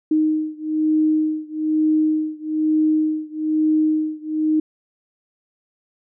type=beating tone pair; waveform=sine; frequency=310 / 311.1 Hz; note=D#4 / D#4; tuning=-6 / 0 cents; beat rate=1.1 Hz; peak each=-19 / -20 dBFS; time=0.11-4.6 s; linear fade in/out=5 ms; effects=none